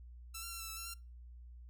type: tone with pitch steps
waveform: 5% pulse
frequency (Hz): 1334 / 1374 / 1358 / 1329 / 1316 / 1350 / 1373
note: E6 / F6 / F6 / E6 / E6 / E6 / F6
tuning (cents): +20 / -29 / -49 / +14 / -3 / +41 / -30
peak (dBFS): -32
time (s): 0.34-0.942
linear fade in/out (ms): 10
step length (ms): 86
effects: noise-tail reverb RT60 0.3 s tail -23 dB re dry + added 60 Hz sine -50 dBFS peak until 1.69 s